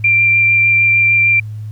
sine tone with vibrato, 2368 Hz, D7, 14 cents sharp, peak -8 dBFS, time 0.04-1.4 s, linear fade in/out 5 ms, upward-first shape sine, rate 6.6 Hz, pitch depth 9 cents each way, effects added 107 Hz sine -23 dBFS peak until 1.71 s + pink hiss -53 dBFS RMS until 1.71 s

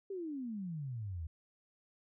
sine exponential sweep, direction down, 403.4 to 76 Hz, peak -38 dBFS, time 0.1-1.27 s, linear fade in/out 5 ms, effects none

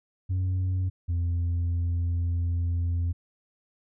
sine tone pair in turn, 92.5 / 85.95 Hz, F#2 / F2, 0 / -27 cents, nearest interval minor second, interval 127 cents, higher first, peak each -21 dBFS, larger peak neither, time 0.29-0.9 / 1.08-3.13 s, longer second, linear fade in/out 20 ms, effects tanh soft clip ceiling -23 dBFS

